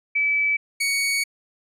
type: tone pair in turn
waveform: sine / sawtooth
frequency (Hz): 2301 / 2235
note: D7 / C#7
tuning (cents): -36 / +14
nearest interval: minor second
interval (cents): 50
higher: first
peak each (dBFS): -18 / -17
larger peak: second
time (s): 0.15-0.57 / 0.8-1.24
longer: second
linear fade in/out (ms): 10
effects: resampled to 32000 Hz